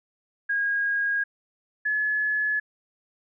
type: tone pair in turn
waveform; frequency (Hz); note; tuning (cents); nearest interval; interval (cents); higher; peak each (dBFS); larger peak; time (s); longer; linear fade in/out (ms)
sine; 1635 / 1707.6; G#6 / G#6; -28 / +48; minor second; 76; second; -22; neither; 0.49-1.24 / 1.85-2.6; neither; 10
effects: none